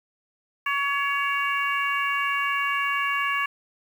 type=harmonic tone with a mistuned harmonic; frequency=563 Hz; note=C#5; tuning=27 cents sharp; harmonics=2 / 3 / 4 / 5; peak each=-26 / -28 / -29 / -30 dBFS; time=0.66-3.46 s; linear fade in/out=5 ms; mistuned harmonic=5; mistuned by=-24 cents; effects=8-bit